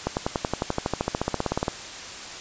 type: accelerating click train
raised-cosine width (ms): 1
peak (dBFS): -9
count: 23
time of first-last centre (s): 0.07-1.682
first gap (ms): 99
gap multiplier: 0.97
effects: white hiss -37 dBFS RMS until 2.4 s + resampled to 16000 Hz